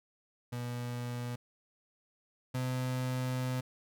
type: tone pair in turn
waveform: 35% pulse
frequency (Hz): 121.6 / 127.61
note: B2 / C3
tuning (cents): -26 / -43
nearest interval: minor second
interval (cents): 83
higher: second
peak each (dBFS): -34 / -30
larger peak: second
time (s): 0.52-1.36 / 2.54-3.61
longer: second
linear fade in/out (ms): 10
effects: none